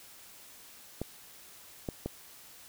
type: clicks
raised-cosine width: 2 ms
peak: -20 dBFS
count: 3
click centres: 1.016 / 1.888 / 2.06 s
effects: white hiss -53 dBFS RMS until 2.68 s